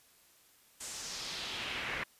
brown noise with band-pass filter sweep, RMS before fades -40 dBFS, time 0.8-2.04 s, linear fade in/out 10 ms, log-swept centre 8300 to 1900 Hz, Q 2.1, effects white hiss -64 dBFS RMS until 2.19 s + resampled to 32000 Hz

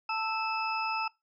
sine tone cluster, 886 / 1316 / 2621 / 5100 Hz, A5 / E6 / E7 / D#8, +12 / -3 / -11 / +42 cents, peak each -33 / -34 / -34 / -40 dBFS, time 0.09-1.08 s, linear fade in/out 5 ms, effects noise-tail reverb RT60 0.2 s tail -21 dB re dry

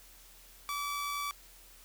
sawtooth tone with amplitude modulation, 1152 Hz, D6, 34 cents flat, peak -29 dBFS, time 0.69-1.31 s, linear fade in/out 0 ms, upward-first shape sine, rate 90.5 Hz, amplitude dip 25%, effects added 41 Hz sine -59 dBFS peak until 1.84 s + white hiss -57 dBFS RMS until 1.84 s

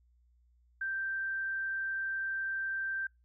sine tone, 1568 Hz, G6, in tune, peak -32 dBFS, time 0.81-3.07 s, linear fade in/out 5 ms, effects noise-tail reverb RT60 0.2 s tail -26 dB re dry + added 60 Hz sine -64 dBFS peak until 3.24 s

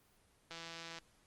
click train, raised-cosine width 0.2 ms, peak -30 dBFS, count 80, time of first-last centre 0.51-0.986 s, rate 166 Hz, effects pink hiss -70 dBFS RMS until 1.26 s + Opus 24 kbps

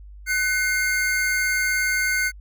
square tone pair together, 1503.2 / 2124 Hz, F#6 / C7, +27 / +25 cents, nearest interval tritone, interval 598 cents, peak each -24 / -23 dBFS, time 0.26-2.32 s, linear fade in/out 50 ms, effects added 50 Hz sine -39 dBFS peak until 2.4 s

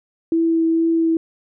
sine tone with vibrato, 328.4 Hz, E4, 6 cents flat, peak -14 dBFS, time 0.32-1.17 s, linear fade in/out 2 ms, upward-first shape triangle, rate 2.2 Hz, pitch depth 12 cents each way, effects none

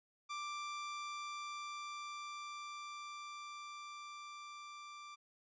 sawtooth tone with level ramp, 1178 Hz, D6, 5 cents sharp, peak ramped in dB -37 to -46 dBFS, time 0.29-5.16 s, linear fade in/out 20 ms, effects resampled to 16000 Hz

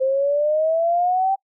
sine exponential sweep, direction up, 522 to 784 Hz, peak -16 dBFS, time 0-1.36 s, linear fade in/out 20 ms, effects noise-tail reverb RT60 0.1 s tail -25 dB re dry

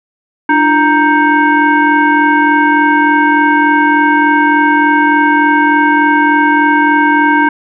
sine tone with frequency modulation, 932.3 Hz, A#5, in tune, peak -6 dBFS, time 0.49-7.49 s, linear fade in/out 5 ms, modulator 636 Hz, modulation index 1.3, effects none

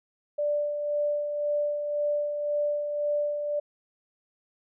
sine tone with tremolo, 588 Hz, D5, 2 cents sharp, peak -23 dBFS, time 0.38-3.6 s, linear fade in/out 10 ms, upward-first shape sine, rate 1.9 Hz, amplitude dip 45%, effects none

